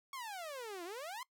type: exponential two-way sweep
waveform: sawtooth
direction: down then up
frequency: 1122 to 331.4 to 1070 Hz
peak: -39 dBFS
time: 0.13-1.23 s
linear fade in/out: 2 ms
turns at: 0.84 s
effects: noise-tail reverb RT60 0.1 s tail -21 dB re dry